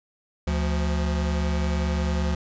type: tone pair together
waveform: square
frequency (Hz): 73.25 / 174.61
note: D2 / F3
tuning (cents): -4 / 0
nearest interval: octave + minor third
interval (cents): 1504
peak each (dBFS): -24 / -29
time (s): 0.47-2.35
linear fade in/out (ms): 5
effects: resampled to 16000 Hz